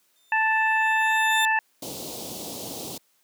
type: tone with exponential growth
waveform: sawtooth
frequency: 3601 Hz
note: A7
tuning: 39 cents sharp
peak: -21 dBFS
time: 0.16-1.45 s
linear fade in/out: 0 ms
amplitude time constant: 280 ms
type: harmonic tone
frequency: 880 Hz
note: A5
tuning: in tune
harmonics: 1 / 2 / 3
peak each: -23 / -22 / -28 dBFS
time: 0.32-1.59 s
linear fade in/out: 2 ms
type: band-stop noise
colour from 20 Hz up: pink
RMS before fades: -33 dBFS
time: 1.82-2.98 s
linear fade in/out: 5 ms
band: 800 to 3400 Hz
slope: 24 dB/octave
effects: white hiss -66 dBFS RMS until 3.23 s + high-pass 200 Hz 12 dB/octave

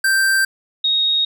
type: tone pair in turn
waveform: square / sine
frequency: 1568 / 3749 Hz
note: G6 / A#7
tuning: 0 / +9 cents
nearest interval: octave + minor third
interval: 1509 cents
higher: second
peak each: -14 dBFS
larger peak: neither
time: 0.04-0.45 / 0.84-1.25 s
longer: neither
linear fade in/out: 5 ms
effects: none

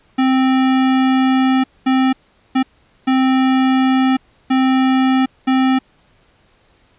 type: tone bursts at uneven times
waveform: square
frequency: 261.6 Hz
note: C4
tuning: in tune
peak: -12 dBFS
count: 6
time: 0.18-1.64 / 1.86-2.13 / 2.55-2.63 / 3.07-4.17 / 4.5-5.26 / 5.47-5.79 s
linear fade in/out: 10 ms
effects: pink hiss -55 dBFS RMS until 6.98 s + resampled to 8000 Hz

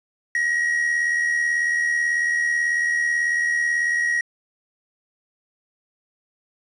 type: tone with amplitude modulation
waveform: triangle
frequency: 1900 Hz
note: A#6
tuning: 33 cents sharp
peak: -15 dBFS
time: 0.35-4.21 s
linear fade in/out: 2 ms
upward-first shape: sine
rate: 78.2 Hz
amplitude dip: 45%
effects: resampled to 24000 Hz + 8-bit

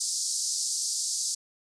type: band-pass noise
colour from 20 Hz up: pink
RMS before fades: -30 dBFS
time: 0-1.35 s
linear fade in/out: 10 ms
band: 4700 to 9200 Hz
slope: 48 dB/octave
effects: none

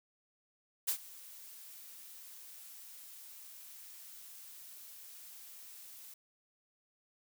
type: noise with ADSR envelope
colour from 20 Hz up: blue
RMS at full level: -31 dBFS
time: 0.87-6.14 s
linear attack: 16 ms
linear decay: 85 ms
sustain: -21 dB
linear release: 4 ms
effects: none

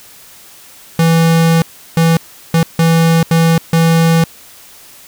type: tone bursts at uneven times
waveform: square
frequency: 164.81 Hz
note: E3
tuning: in tune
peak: -8 dBFS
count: 6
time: 0.99-1.62 / 1.97-2.17 / 2.54-2.63 / 2.79-3.23 / 3.31-3.58 / 3.73-4.24 s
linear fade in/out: 2 ms
effects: white hiss -39 dBFS RMS until 5.07 s

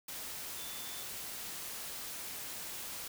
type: tone in noise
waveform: sine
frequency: 3518 Hz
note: A7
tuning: 1 cent flat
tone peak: -50 dBFS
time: 0.57-1.03 s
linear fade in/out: 5 ms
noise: white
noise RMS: -43 dBFS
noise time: 0.08-3.08 s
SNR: -10 dB
effects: none

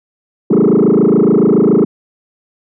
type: tone with frequency modulation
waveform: sine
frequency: 311.1 Hz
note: D#4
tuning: in tune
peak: -4 dBFS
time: 0.5-1.85 s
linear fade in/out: 10 ms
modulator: 27.1 Hz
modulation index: 4.9
effects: tanh soft clip ceiling -5 dBFS

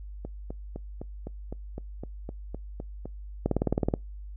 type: two click trains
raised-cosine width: 2 ms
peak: -23 / -11 dBFS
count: 12 / 10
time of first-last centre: 0.25-3.056 / 3.46-3.939 s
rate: 3.92 / 18.8 Hz
effects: noise-tail reverb RT60 0.2 s tail -26 dB re dry + added 50 Hz sine -38 dBFS peak until 4.36 s

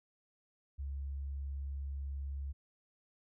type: tone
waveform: sine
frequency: 69.3 Hz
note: C#2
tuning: in tune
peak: -37 dBFS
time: 0.78-2.53 s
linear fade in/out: 20 ms
effects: none

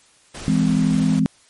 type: noise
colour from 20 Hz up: pink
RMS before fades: -34 dBFS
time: 0.34-1.2 s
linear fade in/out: 10 ms
type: chord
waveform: sine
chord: E augmented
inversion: none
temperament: just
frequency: 164.81 / 206 / 257.5 Hz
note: E3 / G#3 / B#3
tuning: 0 / -14 / -28 cents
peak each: -19 dBFS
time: 0.48-1.26 s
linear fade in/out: 0 ms
effects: white hiss -54 dBFS RMS until 1.49 s + MP3 48 kbps

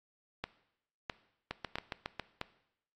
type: two click trains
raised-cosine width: 0.3 ms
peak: -20 / -19 dBFS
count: 6 / 4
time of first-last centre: 1.51-2.197 / 0.44-2.414 s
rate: 7.28 / 1.52 Hz
effects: noise-tail reverb RT60 0.8 s tail -18 dB re dry + AAC 48 kbps

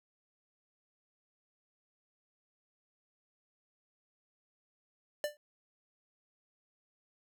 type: tone with exponential decay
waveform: square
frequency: 592 Hz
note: D5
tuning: 14 cents sharp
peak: -29 dBFS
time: 5.24-5.37 s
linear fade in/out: 1 ms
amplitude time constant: 28 ms
effects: none

